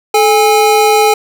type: tone pair together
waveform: square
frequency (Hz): 432.9 / 818.5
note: A4 / G#5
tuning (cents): -28 / -25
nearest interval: major seventh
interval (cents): 1103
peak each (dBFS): -10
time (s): 0.14-1.14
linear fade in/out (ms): 5
effects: none